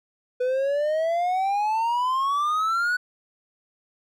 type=exponential sweep; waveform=triangle; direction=up; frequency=493.9 to 1491 Hz; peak=-19 dBFS; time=0.4-2.97 s; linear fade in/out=10 ms; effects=none